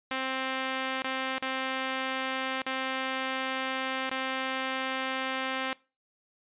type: tone with dropouts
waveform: 5% pulse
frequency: 262.9 Hz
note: C4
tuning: 8 cents sharp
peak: -18 dBFS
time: 0.11-5.73 s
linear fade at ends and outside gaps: 1 ms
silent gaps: 1.021-1.043 / 1.382-1.423 / 2.62-2.664 / 4.095-4.112 s
effects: noise-tail reverb RT60 0.3 s tail -22 dB re dry + resampled to 8000 Hz